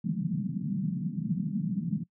pink band-pass noise, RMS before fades -31 dBFS, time 0.04-2.04 s, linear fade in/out 10 ms, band 150 to 220 Hz, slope 48 dB/octave, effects noise-tail reverb RT60 0.1 s tail -22 dB re dry

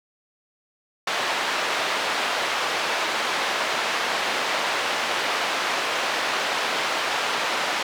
pink band-pass noise, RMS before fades -25 dBFS, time 1.07-7.83 s, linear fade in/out 5 ms, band 640 to 3900 Hz, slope 12 dB/octave, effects none

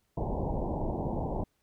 pink low-pass noise, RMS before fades -32 dBFS, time 0.17-1.44 s, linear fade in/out 5 ms, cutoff 960 Hz, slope 96 dB/octave, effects pink hiss -75 dBFS RMS until 1.62 s

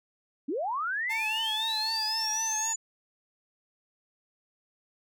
sine linear sweep, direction up, 243.8 to 6990 Hz, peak -28 dBFS, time 0.48-2.76 s, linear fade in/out 10 ms
sawtooth tone with vibrato, 880 Hz, A5, in tune, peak -30 dBFS, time 1.09-2.74 s, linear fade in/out 20 ms, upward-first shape triangle, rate 3.9 Hz, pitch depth 43 cents each way
effects none

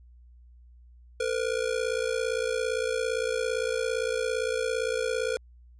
square ring-modulated tone, 479.1 Hz, A#4, 47 cents sharp, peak -24 dBFS, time 1.2-5.37 s, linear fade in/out 0 ms, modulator 28.8 Hz, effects added 60 Hz sine -50 dBFS peak until 5.79 s + resampled to 22050 Hz

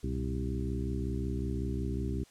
harmonic tone with a mistuned harmonic, 65.41 Hz, C2, in tune, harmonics 1 / 2 / 3 / 4 / 5 / 6, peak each -34 / -37 / -39 / -40 / -41 / -42 dBFS, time 0.03-2.24 s, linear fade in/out 10 ms, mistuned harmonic 2, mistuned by -120 cents, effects white hiss -61 dBFS RMS until 2.3 s + low-pass 9000 Hz 12 dB/octave

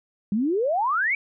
sine exponential sweep, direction up, 193.1 to 2349 Hz, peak -20 dBFS, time 0.32-1.15 s, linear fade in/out 2 ms, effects none

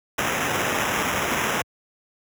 blue noise with sample-and-hold, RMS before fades -24 dBFS, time 0.18-1.62 s, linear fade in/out 5 ms, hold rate 4410 Hz, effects high-pass 80 Hz 12 dB/octave

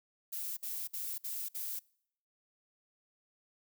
violet noise bursts, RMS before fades -39 dBFS, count 5, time 0.32-1.794 s, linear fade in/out 10 ms, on 250 ms, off 56 ms, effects noise-tail reverb RT60 0.7 s tail -26 dB re dry

